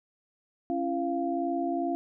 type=tone cluster; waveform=sine; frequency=274.6 / 337.1 / 694 Hz; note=C#4 / E4 / F5; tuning=-16 / +39 / -11 cents; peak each=-31 dBFS; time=0.7-1.95 s; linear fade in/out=0 ms; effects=none